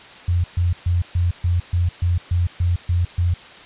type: tone bursts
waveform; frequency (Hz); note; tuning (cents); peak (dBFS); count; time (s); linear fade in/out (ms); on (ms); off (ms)
sine; 87.5; F2; +4; -15; 11; 0.28-3.34; 5; 160; 130
effects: white hiss -41 dBFS RMS until 3.65 s + resampled to 8000 Hz